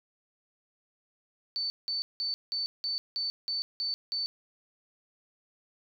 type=tone bursts; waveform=sine; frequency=4523 Hz; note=C#8; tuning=34 cents sharp; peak=-29 dBFS; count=9; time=1.56-4.26 s; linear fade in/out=0 ms; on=140 ms; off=180 ms; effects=none